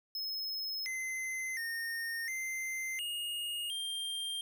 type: tone with pitch steps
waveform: square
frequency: 5170 / 2059 / 1838 / 2079 / 2857 / 3188 Hz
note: E8 / C7 / A#6 / C7 / F7 / G7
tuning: -34 / -28 / -25 / -12 / +39 / +28 cents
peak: -36 dBFS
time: 0.15-4.41 s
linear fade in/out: 2 ms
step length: 710 ms
effects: none